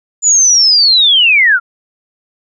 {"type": "linear sweep", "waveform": "sine", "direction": "down", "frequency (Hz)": [7060, 1336], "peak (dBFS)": -5, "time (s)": [0.22, 1.6], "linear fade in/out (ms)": 50, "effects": []}